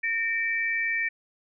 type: tone pair together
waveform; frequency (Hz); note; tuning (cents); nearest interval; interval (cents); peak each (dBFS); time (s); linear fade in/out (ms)
sine; 1827.1 / 2320; A#6 / D7; -35 / -22; major third; 413; -27; 0.03-1.09; 10
effects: none